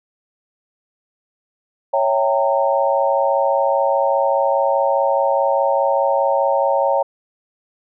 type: chord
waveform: sine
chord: C# diminished seventh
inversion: none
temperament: equal with one note detuned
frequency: 554.4 / 659.3 / 784 / 917.9 Hz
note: C#5 / E5 / G5 / Bb5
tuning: 0 / 0 / 0 / -27 cents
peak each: -17 / -22 / -21 / -20 dBFS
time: 1.93-7.03 s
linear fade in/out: 10 ms
effects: none